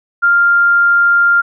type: tone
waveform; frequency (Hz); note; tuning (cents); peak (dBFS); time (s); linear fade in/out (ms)
sine; 1396.9; F6; 0; -7; 0.22-1.42; 20
effects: none